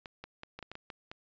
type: clicks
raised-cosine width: 0.3 ms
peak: -27 dBFS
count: 9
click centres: 0.058 / 0.24 / 0.434 / 0.59 / 0.627 / 0.716 / 0.754 / 0.902 / 1.115 s
effects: resampled to 16000 Hz